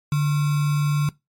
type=tone with sample-and-hold; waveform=sine; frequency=146.7 Hz; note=D3; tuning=2 cents flat; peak=-17 dBFS; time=0.12-1.09 s; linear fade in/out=2 ms; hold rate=1225 Hz; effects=noise-tail reverb RT60 0.2 s tail -21 dB re dry + MP3 64 kbps